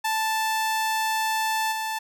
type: tone with level steps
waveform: sawtooth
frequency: 880 Hz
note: A5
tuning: in tune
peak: -19 / -23 dBFS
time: 0.04-1.99 s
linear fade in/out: 10 ms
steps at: 1.71 s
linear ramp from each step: 20 ms
effects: none